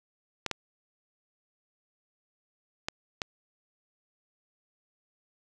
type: clicks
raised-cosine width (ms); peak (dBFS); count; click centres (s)
0.2; -13; 4; 0.463 / 0.513 / 2.885 / 3.218
effects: none